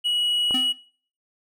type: tone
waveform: triangle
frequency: 2917 Hz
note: F#7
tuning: 25 cents flat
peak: -19 dBFS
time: 0.04-0.73 s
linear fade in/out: 20 ms
type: click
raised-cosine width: 1 ms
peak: -19 dBFS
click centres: 0.509 s
type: tone with exponential decay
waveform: square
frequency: 256.4 Hz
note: C4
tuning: 35 cents flat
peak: -24 dBFS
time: 0.54-0.78 s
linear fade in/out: 5 ms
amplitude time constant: 51 ms
effects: noise-tail reverb RT60 0.5 s tail -22 dB re dry